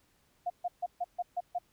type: tone bursts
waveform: sine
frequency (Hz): 709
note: F5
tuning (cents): +26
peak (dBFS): -29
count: 7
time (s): 0.46-1.587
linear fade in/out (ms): 10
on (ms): 41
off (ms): 140
effects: pink hiss -70 dBFS RMS until 1.72 s